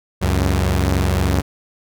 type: tone pair together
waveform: sawtooth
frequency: 69.3 / 93.12 Hz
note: C#2 / F#2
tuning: 0 / +12 cents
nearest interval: perfect fourth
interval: 512 cents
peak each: -14 dBFS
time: 0.21-1.42 s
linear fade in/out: 20 ms
effects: none